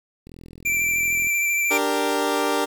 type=click train; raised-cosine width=3 ms; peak=-29 dBFS; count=43; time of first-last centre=0.27-1.27 s; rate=42 Hz
type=tone with vibrato; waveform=square; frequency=2349 Hz; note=D7; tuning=in tune; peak=-20 dBFS; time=0.65-1.78 s; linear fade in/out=10 ms; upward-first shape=square; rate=13 Hz; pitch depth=16 cents each way
type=chord; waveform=20% pulse; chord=G minor; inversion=second; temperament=equal; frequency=293.7 / 392 / 466.2 Hz; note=D4 / G4 / Bb4; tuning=0 / 0 / 0 cents; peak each=-20 dBFS; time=1.7-2.66 s; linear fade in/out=20 ms
effects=8-bit